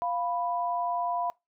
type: tone pair together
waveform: sine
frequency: 698.5 / 987.8 Hz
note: F5 / B5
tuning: 0 / 0 cents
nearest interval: tritone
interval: 600 cents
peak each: -29 / -30 dBFS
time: 0.02-1.3 s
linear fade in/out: 0 ms
effects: noise-tail reverb RT60 0.2 s tail -23 dB re dry